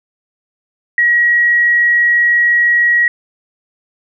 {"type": "tone", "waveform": "sine", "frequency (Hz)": 1907, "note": "A#6", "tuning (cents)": 39, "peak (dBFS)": -8, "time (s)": [0.98, 3.08], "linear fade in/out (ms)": 2, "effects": []}